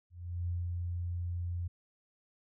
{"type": "tone with ADSR envelope", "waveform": "sine", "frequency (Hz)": 87.31, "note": "F2", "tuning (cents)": 0, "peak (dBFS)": -31, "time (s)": [0.1, 1.68], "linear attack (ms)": 380, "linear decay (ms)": 190, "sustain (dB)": -2, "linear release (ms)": 10, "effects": []}